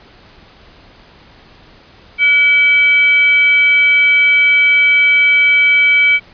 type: tone with frequency modulation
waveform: sine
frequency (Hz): 2292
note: D7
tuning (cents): -43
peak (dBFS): -7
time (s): 2.18-6.2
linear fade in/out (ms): 50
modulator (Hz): 840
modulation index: 0.37
effects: pink hiss -43 dBFS RMS until 6.33 s + resampled to 11025 Hz